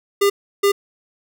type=tone bursts at uneven times; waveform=square; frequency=401.5 Hz; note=G4; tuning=41 cents sharp; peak=-13 dBFS; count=2; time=0.21-0.3 / 0.63-0.72 s; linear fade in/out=10 ms; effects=none